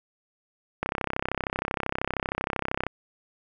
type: click train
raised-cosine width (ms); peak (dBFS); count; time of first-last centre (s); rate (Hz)
0.5; -11; 68; 0.83-2.866; 32.9
effects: none